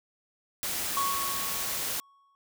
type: noise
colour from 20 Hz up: white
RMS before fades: -32 dBFS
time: 0.63-2 s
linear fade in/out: 0 ms
type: tone with exponential decay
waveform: triangle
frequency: 1108.7 Hz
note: C#6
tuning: in tune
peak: -23 dBFS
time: 0.97-2.35 s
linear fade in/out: 0 ms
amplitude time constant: 300 ms
effects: none